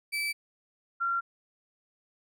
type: tone pair in turn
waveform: 35% pulse / sine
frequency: 2313 / 1375.3 Hz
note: D7 / F6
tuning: -27 / -27 cents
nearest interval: major sixth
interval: 900 cents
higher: first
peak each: -27 / -26 dBFS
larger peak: second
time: 0.12-0.33 / 1-1.21 s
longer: neither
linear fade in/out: 20 ms
effects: none